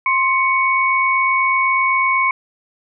sine tone pair together, 1053 / 2228 Hz, C6 / C#7, +11 / +8 cents, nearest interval octave + minor second, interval 1297 cents, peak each -16 dBFS, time 0.06-2.31 s, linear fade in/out 2 ms, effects none

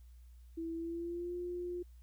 sine tone with pitch glide, 329.6 to 353.3 Hz, E4 to F4, 0 to +20 cents, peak -37 dBFS, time 0.57-1.83 s, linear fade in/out 10 ms, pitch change +120 cents, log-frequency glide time 0.75-1.35 s, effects added 60 Hz sine -53 dBFS peak until 2.02 s + white hiss -75 dBFS RMS until 2.02 s

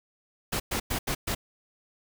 pink noise bursts at uneven times, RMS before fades -29 dBFS, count 5, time 0.52-0.6 / 0.71-0.8 / 0.9-0.99 / 1.07-1.15 / 1.27-1.35 s, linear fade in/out 10 ms, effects none

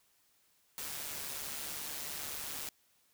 white noise with amplitude modulation, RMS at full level -39 dBFS, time 0.78-2.69 s, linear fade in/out 0 ms, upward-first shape sine, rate 146 Hz, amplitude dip 50%, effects white hiss -71 dBFS RMS until 3.13 s

